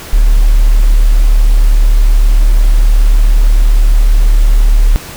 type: tone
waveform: sine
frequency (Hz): 36.71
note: D1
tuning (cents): 0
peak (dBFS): -3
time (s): 0.13-4.96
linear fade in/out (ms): 0
effects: pink hiss -28 dBFS RMS until 5.16 s